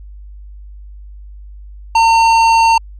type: tone with hard clipping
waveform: sine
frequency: 909 Hz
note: A#5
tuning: 44 cents flat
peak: -9 dBFS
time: 1.95-2.78 s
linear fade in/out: 5 ms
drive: 12 dB
effects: added 50 Hz sine -31 dBFS peak until 2.99 s + resampled to 32000 Hz